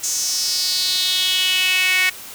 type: tone with high-pass filter sweep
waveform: sawtooth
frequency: 370 Hz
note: F#4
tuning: in tune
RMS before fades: -19 dBFS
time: 0.03-2.1 s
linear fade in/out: 10 ms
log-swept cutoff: 6600 to 2100 Hz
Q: 4.5
effects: white hiss -36 dBFS RMS until 2.34 s